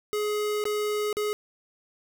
square tone with dropouts, 420.1 Hz, G#4, 20 cents sharp, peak -26 dBFS, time 0.13-1.33 s, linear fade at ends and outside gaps 0 ms, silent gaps 0.64-0.654 / 1.128-1.169 s, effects none

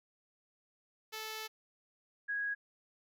5% pulse / sine tone pair in turn, 437.2 / 1654.2 Hz, A4 / G#6, -11 / -7 cents, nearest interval octave + major seventh, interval 2304 cents, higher second, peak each -29 / -33 dBFS, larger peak first, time 1.12-1.48 / 2.28-2.55 s, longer first, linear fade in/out 20 ms, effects none

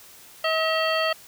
harmonic tone with a mistuned harmonic, 640 Hz, D#5, 49 cents sharp, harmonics 1 / 2 / 3 / 4 / 5 / 7, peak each -24 / -27 / -29 / -30 / -31 / -32 dBFS, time 0.44-1.13 s, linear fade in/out 5 ms, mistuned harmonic 4, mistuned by +96 cents, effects white hiss -48 dBFS RMS until 1.27 s

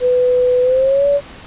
sine tone with pitch glide, 498.6 to 569.4 Hz, B4 to C#5, +16 to +46 cents, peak -10 dBFS, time 0-1.21 s, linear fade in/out 50 ms, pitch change +230 cents, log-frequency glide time 0.62-1.07 s, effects pink hiss -36 dBFS RMS until 1.46 s + resampled to 8000 Hz

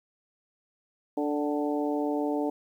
harmonic tone with a mistuned harmonic, 146.7 Hz, D3, 2 cents flat, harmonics 2 / 3 / 4 / 5 / 6, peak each -28 / -32 / -34 / -36 / -38 dBFS, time 1.17-2.5 s, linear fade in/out 5 ms, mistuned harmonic 5, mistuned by +34 cents, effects 10-bit

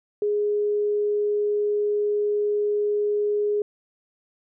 sine tone, 415.3 Hz, G#4, in tune, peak -20 dBFS, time 0.22-3.62 s, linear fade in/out 2 ms, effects none

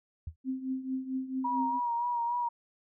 sine tone with exponential decay, 80.5 Hz, E2, 41 cents flat, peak -32 dBFS, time 0.27-0.36 s, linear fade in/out 5 ms, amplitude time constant 18 ms
sine tone with tremolo, 261.6 Hz, C4, in tune, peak -28 dBFS, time 0.44-1.8 s, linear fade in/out 50 ms, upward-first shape triangle, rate 4.5 Hz, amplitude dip 80%
sine tone with vibrato, 953 Hz, A#5, 38 cents sharp, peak -28 dBFS, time 1.44-2.49 s, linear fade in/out 10 ms, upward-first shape sine, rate 3.5 Hz, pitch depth 34 cents each way
effects none

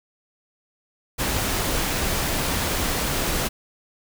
pink noise, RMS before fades -24 dBFS, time 1.18-3.49 s, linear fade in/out 20 ms, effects none

